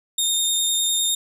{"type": "tone with vibrato", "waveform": "20% pulse", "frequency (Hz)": 3666, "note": "A#7", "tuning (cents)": -30, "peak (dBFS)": -13, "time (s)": [0.18, 1.15], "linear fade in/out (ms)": 5, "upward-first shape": "sine", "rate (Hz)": 9.9, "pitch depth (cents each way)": 14, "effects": []}